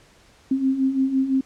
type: beating tone pair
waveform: sine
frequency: 261.6 / 267.5 Hz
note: C4 / C4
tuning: 0 / +38 cents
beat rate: 5.9 Hz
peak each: -25 / -19 dBFS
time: 0.51-1.41 s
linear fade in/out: 5 ms
effects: pink hiss -54 dBFS RMS until 1.45 s + low-pass 8000 Hz 12 dB/octave